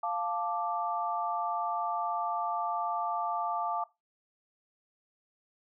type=chord; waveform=sine; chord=D minor; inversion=first; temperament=equal; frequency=698.5 / 880 / 1174.7 Hz; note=F5 / A5 / D6; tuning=0 / 0 / 0 cents; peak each=-34 dBFS; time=0.03-3.84 s; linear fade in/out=5 ms; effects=noise-tail reverb RT60 0.2 s tail -18 dB re dry